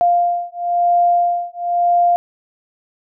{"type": "beating tone pair", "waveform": "sine", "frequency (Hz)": [698.5, 699.49], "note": ["F5", "F5"], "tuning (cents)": [0, 3], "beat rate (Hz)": 0.99, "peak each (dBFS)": -16, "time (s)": [0.01, 2.16], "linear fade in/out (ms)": 0, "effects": []}